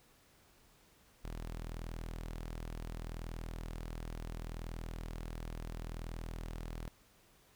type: tone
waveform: sawtooth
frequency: 40.71 Hz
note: E1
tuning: 21 cents flat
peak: -37 dBFS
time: 1.24-6.88 s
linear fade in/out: 0 ms
effects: pink hiss -66 dBFS RMS until 7.55 s